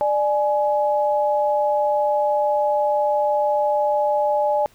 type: tone pair together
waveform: sine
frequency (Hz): 594 / 840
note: D5 / G#5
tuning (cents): +20 / +19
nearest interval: tritone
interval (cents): 599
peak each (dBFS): -19 / -20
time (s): 0.01-4.66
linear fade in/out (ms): 0
effects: pink hiss -55 dBFS RMS until 4.74 s